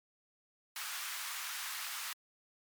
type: high-pass noise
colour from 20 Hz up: pink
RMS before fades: -41 dBFS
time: 0.76-2.13 s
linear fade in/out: 2 ms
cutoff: 1100 Hz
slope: 24 dB/octave
effects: MP3 96 kbps